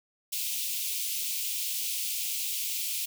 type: high-pass noise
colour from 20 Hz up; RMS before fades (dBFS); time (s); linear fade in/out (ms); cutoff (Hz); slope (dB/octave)
white; -32; 0.32-3.06; 10; 2400; 48
effects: none